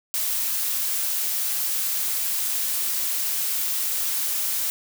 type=noise; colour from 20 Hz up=blue; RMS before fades=-25 dBFS; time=0.14-4.7 s; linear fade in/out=0 ms; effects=none